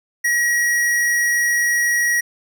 square tone, 1907 Hz, A#6, 39 cents sharp, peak -16 dBFS, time 0.24-2.21 s, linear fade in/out 10 ms, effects none

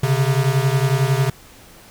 square beating tone pair, 130.81 / 141.81 Hz, C3 / C#3, 0 / +40 cents, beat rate 11 Hz, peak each -18 / -20 dBFS, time 0.03-1.3 s, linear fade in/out 5 ms, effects pink hiss -45 dBFS RMS until 1.9 s

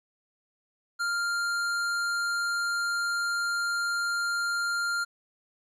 square tone, 1396.9 Hz, F6, in tune, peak -27 dBFS, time 0.99-5.05 s, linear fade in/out 20 ms, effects low-pass 9000 Hz 12 dB/octave + 11-bit

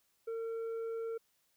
triangle tone with tanh clipping, 454.8 Hz, A#4, 43 cents flat, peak -37 dBFS, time 0.27-1.18 s, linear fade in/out 10 ms, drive 9 dB, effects white hiss -75 dBFS RMS until 1.56 s

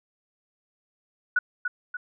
sine tone with echo, 1469 Hz, F#6, 13 cents flat, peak -18 dBFS, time 1.36-1.39 s, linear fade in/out 5 ms, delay 290 ms, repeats 2, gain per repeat -6 dB, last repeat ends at 1.97 s, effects none

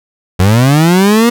30% pulse linear sweep, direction up, 87.31 to 241.2 Hz, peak -3 dBFS, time 0.39-1.3 s, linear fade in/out 10 ms, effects none

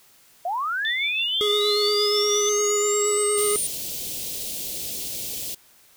sine linear sweep, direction up, 659.3 to 9397 Hz, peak -23 dBFS, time 0.45-3.67 s, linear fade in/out 5 ms
sine tone with tremolo, 3520 Hz, A7, in tune, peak -24 dBFS, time 0.85-2.49 s, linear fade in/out 0 ms, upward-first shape sine, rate 6.2 Hz, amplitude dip 60%
square tone with vibrato, 415.3 Hz, G#4, in tune, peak -22 dBFS, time 1.41-3.56 s, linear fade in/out 0 ms, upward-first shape square, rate 8.5 Hz, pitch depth 12 cents each way
white band-stop noise, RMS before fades -31 dBFS, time 3.37-5.55 s, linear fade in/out 10 ms, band 590 to 2900 Hz, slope 24 dB/octave
effects white hiss -55 dBFS RMS until 5.96 s

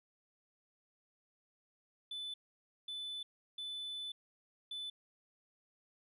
sine tone bursts at uneven times, 3500 Hz, A7, 10 cents flat, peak -38 dBFS, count 4, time 2.11-2.34 / 2.88-3.23 / 3.58-4.12 / 4.71-4.9 s, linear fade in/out 5 ms, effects tanh soft clip ceiling -39 dBFS

